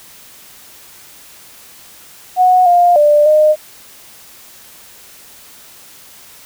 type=tone with pitch steps; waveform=sine; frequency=734 / 704 / 592 / 612 Hz; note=F#5 / F5 / D5 / D#5; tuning=-14 / +14 / +14 / -29 cents; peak=-6 dBFS; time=2.36-3.56 s; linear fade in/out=50 ms; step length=300 ms; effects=white hiss -40 dBFS RMS until 6.45 s